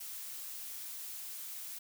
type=noise; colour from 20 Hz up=blue; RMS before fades=-44 dBFS; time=0-1.79 s; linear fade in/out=10 ms; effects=none